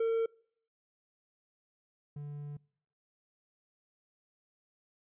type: tone pair in turn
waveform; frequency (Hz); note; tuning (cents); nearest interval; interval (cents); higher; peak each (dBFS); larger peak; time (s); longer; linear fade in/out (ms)
triangle; 454.4 / 145.71; A#4 / D3; -44 / -13; octave + minor sixth; 1969; first; -25 / -37; first; 0-0.26 / 2.16-2.57; second; 5
effects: noise-tail reverb RT60 0.6 s tail -25 dB re dry + resampled to 8000 Hz